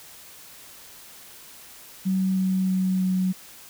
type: tone with pitch steps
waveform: sine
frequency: 189.1 / 188.01 / 186.93 / 185.85 Hz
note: F#3 / F#3 / F#3 / F#3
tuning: +38 / +28 / +18 / +8 cents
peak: -20 dBFS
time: 2.05-3.33 s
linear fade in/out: 20 ms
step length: 320 ms
effects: white hiss -46 dBFS RMS until 3.69 s